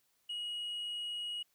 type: tone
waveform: sine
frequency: 2898 Hz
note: F#7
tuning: 37 cents flat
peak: -34 dBFS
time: 0.29-1.43 s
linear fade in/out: 10 ms
effects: tanh soft clip ceiling -36 dBFS + white hiss -75 dBFS RMS until 1.54 s